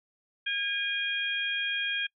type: harmonic tone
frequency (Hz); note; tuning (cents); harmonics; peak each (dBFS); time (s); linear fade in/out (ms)
814; G#5; -35; 2 / 3 / 4; -32 / -32 / -32; 0.46-2.07; 10
effects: noise-tail reverb RT60 0.1 s tail -26 dB re dry